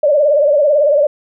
sine tone with vibrato, 585 Hz, D5, 7 cents flat, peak -8 dBFS, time 0.03-1.07 s, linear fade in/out 5 ms, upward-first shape sine, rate 18 Hz, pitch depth 92 cents each way, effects none

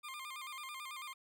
20% pulse tone with vibrato, 1128 Hz, C#6, 30 cents sharp, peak -39 dBFS, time 0.03-1.14 s, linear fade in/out 20 ms, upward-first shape square, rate 9.1 Hz, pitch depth 110 cents each way, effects none

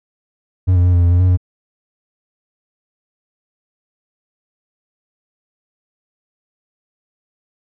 triangle tone with pitch steps, 92 / 88.5 / 89.7 / 87.3 / 86.5 / 88.3 / 91.7 / 90.1 Hz, F#2 / F2 / F2 / F2 / F2 / F2 / F#2 / F#2, -9 / +23 / +47 / 0 / -16 / +20 / -15 / -45 cents, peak -7 dBFS, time 0.67-1.374 s, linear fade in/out 20 ms, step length 88 ms, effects none

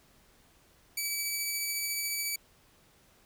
10% pulse tone with tremolo, 2295 Hz, D7, 40 cents flat, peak -21 dBFS, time 0.97-2.36 s, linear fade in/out 5 ms, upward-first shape triangle, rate 14 Hz, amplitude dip 25%, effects pink hiss -63 dBFS RMS until 3.25 s

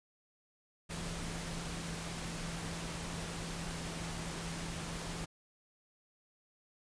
sine tone in noise, 167 Hz, E3, 23 cents sharp, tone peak -43 dBFS, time 0.89-5.26 s, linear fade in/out 20 ms, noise pink, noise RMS -42 dBFS, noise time 0.89-5.26 s, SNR -4 dB, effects resampled to 22050 Hz

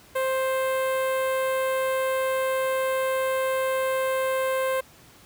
sawtooth tone with notch filter, 525 Hz, C5, 6 cents sharp, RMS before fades -25 dBFS, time 0.15-4.81 s, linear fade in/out 10 ms, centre 5400 Hz, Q 0.54, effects pink hiss -52 dBFS RMS until 5.25 s + high-pass 60 Hz 12 dB/octave

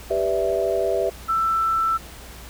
sine chord, E minor seventh, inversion first, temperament equal, 392 / 493.9 / 587.3 / 659.3 Hz, G4 / B4 / D5 / E5, 0 / 0 / 0 / 0 cents, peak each -24 / -26 / -27 / -23 dBFS, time 0.1-1.1 s, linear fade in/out 10 ms
sine tone, 1329 Hz, E6, 14 cents sharp, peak -18 dBFS, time 1.28-1.98 s, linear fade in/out 20 ms
effects added 60 Hz sine -42 dBFS peak until 2.49 s + pink hiss -42 dBFS RMS until 2.49 s

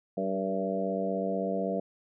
harmonic tone with a mistuned harmonic, 96.1 Hz, G2, 34 cents flat, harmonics 2 / 3 / 4 / 5 / 6 / 7, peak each -33 / -38 / -38 / -34 / -35 / -34 dBFS, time 0.17-1.8 s, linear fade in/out 5 ms, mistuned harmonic 4, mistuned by +33 cents, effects none

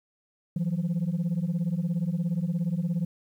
sine beating tone pair, 163.3 / 180.3 Hz, E3 / F#3, -16 / -45 cents, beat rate 17 Hz, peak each -26 dBFS, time 0.56-3.05 s, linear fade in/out 5 ms, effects tanh soft clip ceiling -22 dBFS + 10-bit

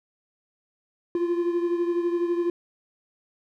triangle beating tone pair, 344.5 / 356.5 Hz, F4 / F4, -24 / +36 cents, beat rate 12 Hz, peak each -21 / -28 dBFS, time 1.15-2.5 s, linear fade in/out 2 ms, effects none

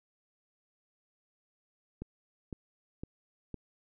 click train, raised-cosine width 3 ms, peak -26 dBFS, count 4, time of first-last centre 2.02-3.543 s, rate 1.97 Hz, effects none

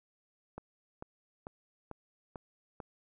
click train, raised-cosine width 1 ms, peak -28 dBFS, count 6, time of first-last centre 0.58-2.802 s, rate 2.25 Hz, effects none

